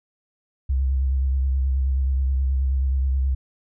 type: tone with vibrato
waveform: sine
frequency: 66.4 Hz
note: C2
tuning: 26 cents sharp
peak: -18 dBFS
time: 0.69-3.35 s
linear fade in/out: 10 ms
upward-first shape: triangle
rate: 9.4 Hz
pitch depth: 53 cents each way
effects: none